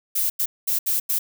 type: noise bursts at uneven times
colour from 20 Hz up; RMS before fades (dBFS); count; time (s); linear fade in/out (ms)
violet; -22; 5; 0.15-0.3 / 0.39-0.46 / 0.67-0.79 / 0.86-1 / 1.09-1.19; 10
effects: none